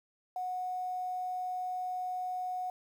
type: tone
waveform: sine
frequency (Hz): 733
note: F#5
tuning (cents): -16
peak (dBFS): -33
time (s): 0.36-2.7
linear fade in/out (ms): 2
effects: 10-bit